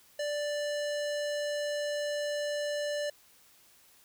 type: tone with low-pass filter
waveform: square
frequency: 587.3 Hz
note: D5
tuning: in tune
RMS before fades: -33 dBFS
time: 0.19-3.1 s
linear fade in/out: 5 ms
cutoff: 7100 Hz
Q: 1.2
effects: white hiss -61 dBFS RMS until 4.04 s